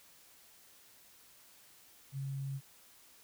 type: tone with sample-and-hold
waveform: sine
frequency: 136.6 Hz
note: C#3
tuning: 25 cents flat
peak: -36 dBFS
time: 2.12-2.61 s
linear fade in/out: 50 ms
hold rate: 8820 Hz
effects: white hiss -61 dBFS RMS until 3.23 s